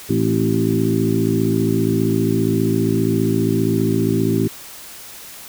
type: harmonic tone with a mistuned harmonic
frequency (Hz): 55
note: A1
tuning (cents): 0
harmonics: 2 / 3 / 4 / 5 / 6 / 7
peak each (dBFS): -22 / -22 / -22 / -22 / -22 / -22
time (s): 0.09-4.48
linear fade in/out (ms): 10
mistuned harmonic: 5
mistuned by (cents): -43
effects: white hiss -37 dBFS RMS until 5.48 s